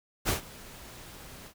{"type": "noise with ADSR envelope", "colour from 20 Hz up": "pink", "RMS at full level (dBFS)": -26, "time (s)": [0.25, 1.54], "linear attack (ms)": 36, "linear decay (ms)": 120, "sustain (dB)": -21, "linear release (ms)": 72, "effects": []}